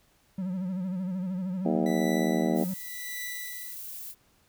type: tone with vibrato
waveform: triangle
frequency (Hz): 185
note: F#3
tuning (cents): 0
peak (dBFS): -27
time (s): 0.38-2.74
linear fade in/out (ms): 5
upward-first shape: sine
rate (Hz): 13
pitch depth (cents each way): 76
type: harmonic tone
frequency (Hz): 79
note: D#2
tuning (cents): +27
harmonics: 3 / 4 / 5 / 6 / 7 / 8 / 9 / 10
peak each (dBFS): -28 / -30 / -33 / -37 / -35 / -35 / -37 / -40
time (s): 1.65-2.64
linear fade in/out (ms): 5
type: tone with tremolo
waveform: sawtooth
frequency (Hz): 1975.5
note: B6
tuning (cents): 0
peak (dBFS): -31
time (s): 1.86-3.77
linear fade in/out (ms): 2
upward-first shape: triangle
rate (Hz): 0.91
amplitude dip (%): 100
type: noise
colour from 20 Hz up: violet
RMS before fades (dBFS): -40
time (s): 2.54-4.15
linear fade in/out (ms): 50
effects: pink hiss -65 dBFS RMS until 4.48 s